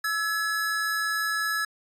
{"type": "tone pair together", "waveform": "square", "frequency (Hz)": [1318.5, 1695.7], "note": ["E6", "G#6"], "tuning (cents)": [0, 36], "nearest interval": "major third", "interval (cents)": 436, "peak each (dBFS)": [-31, -27], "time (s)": [0.04, 1.65], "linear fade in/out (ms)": 5, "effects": ["resampled to 32000 Hz"]}